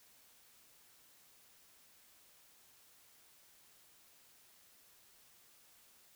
silence, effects white hiss -65 dBFS RMS until 6.15 s

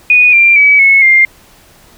sine tone with pitch steps, 2472 / 2375 / 2283 / 2193 / 2108 Hz, D#7 / D7 / D7 / C#7 / C7, -12 / +19 / -50 / -19 / +12 cents, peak -3 dBFS, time 0.1-1.25 s, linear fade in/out 2 ms, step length 230 ms, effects pink hiss -43 dBFS RMS until 1.97 s

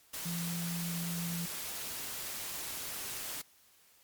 sine tone in noise, 170.7 Hz, F3, 39 cents flat, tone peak -35 dBFS, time 0.25-1.46 s, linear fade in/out 10 ms, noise white, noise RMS -40 dBFS, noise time 0.13-3.42 s, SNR +2 dB, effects white hiss -64 dBFS RMS until 4.03 s + MP3 96 kbps

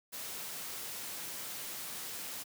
white noise, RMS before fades -42 dBFS, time 0.12-2.44 s, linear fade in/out 20 ms, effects high-pass 100 Hz 12 dB/octave

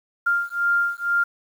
sine beating tone pair, 1396.9 / 1399 Hz, F6 / F6, 0 / +3 cents, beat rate 2.1 Hz, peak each -22 dBFS, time 0.26-1.24 s, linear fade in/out 10 ms, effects 8-bit

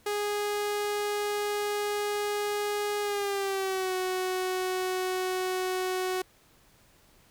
sawtooth tone with pitch glide, 413.5 to 370.5 Hz, G#4 to F#4, -8 to +2 cents, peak -24 dBFS, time 0.06-6.22 s, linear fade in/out 5 ms, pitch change -190 cents, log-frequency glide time 3.02-3.94 s, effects pink hiss -61 dBFS RMS until 7.3 s

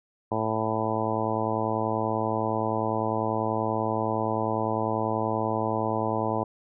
harmonic tone, 110.3 Hz, A2, 5 cents sharp, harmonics 1 / 2 / 3 / 4 / 5 / 6 / 7 / 8 / 9, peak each -33 / -33 / -33 / -33 / -33 / -33 / -33 / -33 / -33 dBFS, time 0.31-6.44 s, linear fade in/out 10 ms, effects none

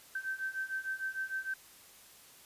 sine beating tone pair, 1547 / 1553.6 Hz, G6 / G6, -23 / -16 cents, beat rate 6.6 Hz, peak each -39 / -37 dBFS, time 0.15-1.54 s, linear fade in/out 5 ms, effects white hiss -57 dBFS RMS until 2.45 s + resampled to 32000 Hz

